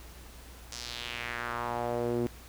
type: tone with band-pass filter sweep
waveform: sawtooth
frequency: 119.7 Hz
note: A#2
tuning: 46 cents sharp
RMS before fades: -34 dBFS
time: 0.72-2.27 s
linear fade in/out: 0 ms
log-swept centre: 6000 to 310 Hz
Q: 2.3
effects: added 60 Hz sine -49 dBFS peak until 2.48 s + pink hiss -52 dBFS RMS until 2.48 s